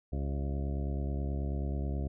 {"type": "harmonic tone with a mistuned harmonic", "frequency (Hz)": 69.3, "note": "C#2", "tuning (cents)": 0, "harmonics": [1, 2, 3, 4, 5, 6, 8, 9, 10], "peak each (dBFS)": [-32, -38, -42, -44, -46, -48, -50, -51, -52], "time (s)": [0.12, 2.08], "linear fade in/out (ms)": 10, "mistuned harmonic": 8, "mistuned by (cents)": -43, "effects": []}